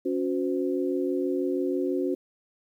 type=tone cluster; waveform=sine; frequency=278 / 364.2 / 513 Hz; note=C#4 / F#4 / C5; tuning=+5 / -27 / -34 cents; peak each=-28 / -27 / -33 dBFS; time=0.05-2.15 s; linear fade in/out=10 ms; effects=10-bit